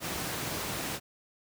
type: high-pass noise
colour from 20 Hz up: pink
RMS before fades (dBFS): -35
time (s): 0-1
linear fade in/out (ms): 50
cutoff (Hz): 100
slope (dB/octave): 12
effects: none